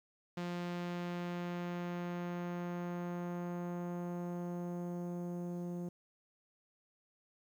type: tone with low-pass filter sweep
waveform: sawtooth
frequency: 175.3 Hz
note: F3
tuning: 7 cents sharp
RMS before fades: -40 dBFS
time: 0.37-5.89 s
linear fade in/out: 5 ms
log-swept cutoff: 4700 to 460 Hz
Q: 0.74
effects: 11-bit